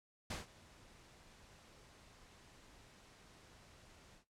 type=noise with ADSR envelope; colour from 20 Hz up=pink; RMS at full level=-41 dBFS; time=0.3-4.25 s; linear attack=6 ms; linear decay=150 ms; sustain=-21 dB; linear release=100 ms; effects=noise-tail reverb RT60 0.2 s tail -17 dB re dry + low-pass 8000 Hz 12 dB/octave

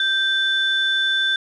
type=tone pair together; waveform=sine; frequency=1568 / 3520 Hz; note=G6 / A7; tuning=0 / 0 cents; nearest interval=octave + major second; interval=1400 cents; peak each=-19 dBFS; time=0-1.36 s; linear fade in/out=2 ms; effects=tanh soft clip ceiling -10 dBFS

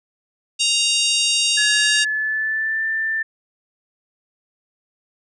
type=harmonic tone; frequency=932.3 Hz; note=A#5; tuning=in tune; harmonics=3 / 4 / 5 / 6 / 7 / 8 / 9 / 10; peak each=-20 / -22 / -24 / -26 / -27 / -28 / -29 / -30 dBFS; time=0.59-2.05 s; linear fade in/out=20 ms
type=tone with pitch glide; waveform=sine; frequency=1696 to 1779.3 Hz; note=G#6 to A6; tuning=+36 to +19 cents; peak=-19 dBFS; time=1.57-3.23 s; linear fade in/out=10 ms; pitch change=+83 cents; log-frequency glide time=1.71-2.85 s
effects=none

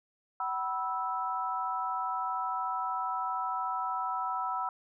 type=tone cluster; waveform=sine; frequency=757 / 980 / 1313 Hz; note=F#5 / B5 / E6; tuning=+39 / -14 / -7 cents; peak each=-36 / -34 / -34 dBFS; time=0.4-4.69 s; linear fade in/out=2 ms; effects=none

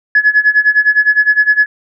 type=tone with tremolo; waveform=sine; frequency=1700 Hz; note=G#6; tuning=40 cents sharp; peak=-3 dBFS; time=0.15-1.66 s; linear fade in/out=2 ms; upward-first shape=sine; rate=9.8 Hz; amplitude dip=90%; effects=tanh soft clip ceiling 0 dBFS

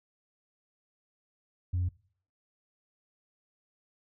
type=tone; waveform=sine; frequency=89.5 Hz; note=F2; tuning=43 cents sharp; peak=-25 dBFS; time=1.73-1.89 s; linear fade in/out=10 ms; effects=noise-tail reverb RT60 0.5 s tail -21 dB re dry + tanh soft clip ceiling -24 dBFS

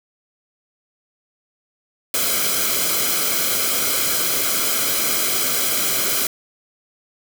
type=noise with comb filter; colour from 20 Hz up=white; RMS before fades=-20 dBFS; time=2.14-6.27 s; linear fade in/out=2 ms; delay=1.1 ms; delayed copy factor=-0.7; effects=none

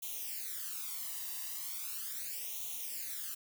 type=noise with flanger; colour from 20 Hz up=blue; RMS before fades=-41 dBFS; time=0.02-3.35 s; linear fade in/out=10 ms; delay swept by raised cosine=0.3 to 1.06 ms; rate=0.38 Hz; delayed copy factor=+1; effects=none

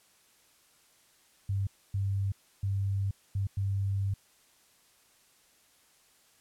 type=tone bursts at uneven times; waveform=sine; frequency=98.4 Hz; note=G2; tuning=7 cents sharp; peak=-27 dBFS; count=5; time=1.49-1.67 / 1.94-2.32 / 2.63-3.11 / 3.35-3.47 / 3.57-4.14 s; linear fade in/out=5 ms; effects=white hiss -64 dBFS RMS until 6.4 s + low-pass 12000 Hz 12 dB/octave

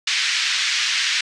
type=band-pass noise; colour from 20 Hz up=pink; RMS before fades=-21 dBFS; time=0.07-1.21 s; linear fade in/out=5 ms; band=1800 to 5800 Hz; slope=24 dB/octave; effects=resampled to 22050 Hz

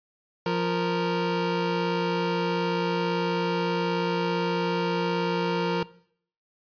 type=tone pair together; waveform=25% pulse; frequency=174.52 / 465.1 Hz; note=F3 / A#4; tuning=-1 / -4 cents; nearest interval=octave + perfect fourth; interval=1697 cents; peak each=-23 dBFS; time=0.46-5.83 s; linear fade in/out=2 ms; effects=noise-tail reverb RT60 0.6 s tail -19 dB re dry + resampled to 11025 Hz

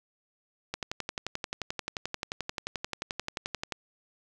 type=click train; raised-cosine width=0.2 ms; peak=-15 dBFS; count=35; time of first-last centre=0.74-3.722 s; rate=11.4 Hz; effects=none

